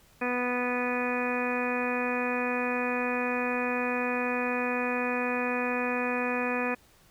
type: harmonic tone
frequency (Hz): 246.9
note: B3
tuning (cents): 0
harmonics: 1 / 2 / 3 / 4 / 5 / 6 / 7 / 8 / 9 / 10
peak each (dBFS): -32 / -32 / -37 / -37 / -38 / -42 / -36 / -42 / -45 / -34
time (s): 0.21-6.75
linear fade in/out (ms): 10
effects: pink hiss -60 dBFS RMS until 7.1 s